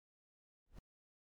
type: noise with exponential growth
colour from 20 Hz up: brown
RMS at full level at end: -45 dBFS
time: 0.66-0.79 s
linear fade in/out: 5 ms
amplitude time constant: 27 ms
effects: MP3 96 kbps